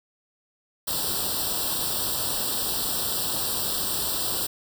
white noise with comb filter, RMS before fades -27 dBFS, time 0.87-4.47 s, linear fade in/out 10 ms, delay 0.23 ms, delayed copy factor +0.95, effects none

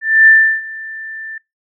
sine tone with ADSR envelope, 1775 Hz, A6, 15 cents sharp, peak -3 dBFS, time 0.01-1.38 s, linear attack 260 ms, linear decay 340 ms, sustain -22 dB, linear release 4 ms, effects noise-tail reverb RT60 0.2 s tail -24 dB re dry

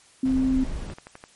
sine tone, 261.6 Hz, C4, in tune, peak -19 dBFS, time 0.23-0.64 s, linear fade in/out 5 ms
brown noise, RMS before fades -31 dBFS, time 0.25-0.94 s, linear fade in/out 5 ms
click train, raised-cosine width 0.5 ms, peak -25 dBFS, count 5, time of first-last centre 0.9-1.239 s, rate 11.8 Hz
effects white hiss -55 dBFS RMS until 1.35 s + MP3 48 kbps

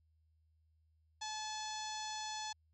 harmonic tone, 862 Hz, A5, 36 cents flat, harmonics 1 / 2 / 3 / 4 / 5 / 6 / 7 / 8 / 9, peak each -43 / -51 / -55 / -49 / -49 / -53 / -50 / -53 / -61 dBFS, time 1.21-2.53 s, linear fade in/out 10 ms, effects added 79 Hz sine -70 dBFS peak until 2.73 s

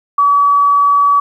sine tone, 1141 Hz, C#6, 50 cents sharp, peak -7 dBFS, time 0.18-1.2 s, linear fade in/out 5 ms, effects 8-bit

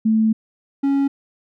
sine / triangle tone pair in turn, 220 / 277.2 Hz, A3 / C#4, 0 / 0 cents, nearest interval major third, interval 400 cents, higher second, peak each -13 / -13 dBFS, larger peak neither, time 0.05-0.33 / 0.83-1.08 s, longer first, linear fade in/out 10 ms, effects none

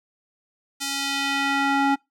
square tone with band-pass filter sweep, 277.3 Hz, C#4, 1 cent sharp, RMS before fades -23 dBFS, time 0.8-1.96 s, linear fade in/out 20 ms, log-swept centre 6600 to 820 Hz, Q 0.89, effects noise-tail reverb RT60 0.2 s tail -24 dB re dry

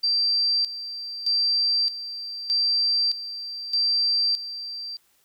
sine tone with tremolo, 4699 Hz, D8, in tune, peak -19 dBFS, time 0.03-4.97 s, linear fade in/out 10 ms, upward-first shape square, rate 0.81 Hz, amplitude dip 75%, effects white hiss -64 dBFS RMS until 5.24 s

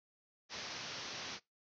white low-pass noise, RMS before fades -45 dBFS, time 0.49-1.4 s, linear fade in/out 50 ms, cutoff 6100 Hz, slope 96 dB/octave, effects noise-tail reverb RT60 0.2 s tail -23 dB re dry + high-pass 100 Hz 12 dB/octave

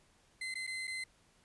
35% pulse tone with dropouts, 2059 Hz, C7, 28 cents flat, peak -36 dBFS, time 0.41-1.04 s, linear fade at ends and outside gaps 5 ms, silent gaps 0.542-0.553 / 0.668-0.674 / 0.872-0.876 s, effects pink hiss -68 dBFS RMS until 1.44 s + resampled to 24000 Hz

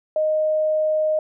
sine tone, 620 Hz, D#5, 6 cents flat, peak -17 dBFS, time 0.16-1.19 s, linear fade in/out 2 ms, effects none

